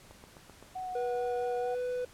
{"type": "click train", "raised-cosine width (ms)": 1, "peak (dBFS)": -36, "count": 5, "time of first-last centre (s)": [0.11, 0.626], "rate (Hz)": 7.75}
{"type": "tone with vibrato", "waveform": "sine", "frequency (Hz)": 740, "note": "F#5", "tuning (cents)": 0, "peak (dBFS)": -35, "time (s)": [0.75, 1.75], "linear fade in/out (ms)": 10, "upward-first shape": "triangle", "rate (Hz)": 4.6, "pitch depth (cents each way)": 16}
{"type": "tone with pitch glide", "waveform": "triangle", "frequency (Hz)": [486.5, 496.7], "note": ["B4", "B4"], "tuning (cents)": [-26, 10], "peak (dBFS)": -29, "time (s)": [0.95, 2.05], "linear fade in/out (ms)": 5, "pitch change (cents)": 36, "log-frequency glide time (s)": [1.6, 1.8]}
{"effects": ["pink hiss -56 dBFS RMS until 2.13 s", "low-pass 12000 Hz 12 dB/octave"]}